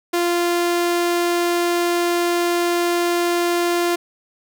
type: tone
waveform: sawtooth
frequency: 347.1 Hz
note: F4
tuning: 11 cents flat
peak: -13 dBFS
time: 0.13-3.96 s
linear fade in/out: 10 ms
effects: none